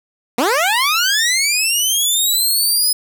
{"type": "linear sweep", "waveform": "15% pulse", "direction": "up", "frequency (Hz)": [218, 5080], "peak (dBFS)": -7, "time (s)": [0.38, 2.93], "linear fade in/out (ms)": 5, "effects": []}